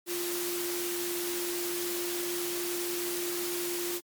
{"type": "tone in noise", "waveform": "sine", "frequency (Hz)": 350.4, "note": "F4", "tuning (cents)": 6, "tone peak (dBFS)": -33, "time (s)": [0.06, 4.01], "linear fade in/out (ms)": 50, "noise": "white", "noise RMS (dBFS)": -35, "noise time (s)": [0.06, 4.01], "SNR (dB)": -1, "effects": ["high-pass 150 Hz 12 dB/octave", "MP3 96 kbps"]}